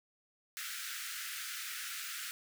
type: high-pass noise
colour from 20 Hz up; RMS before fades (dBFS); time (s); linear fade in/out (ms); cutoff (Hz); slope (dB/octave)
pink; -42; 0.57-2.31; 0; 1300; 96
effects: none